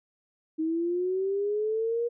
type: linear sweep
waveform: sine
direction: up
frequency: 313.1 to 477.5 Hz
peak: -25 dBFS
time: 0.58-2.09 s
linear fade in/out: 20 ms
effects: none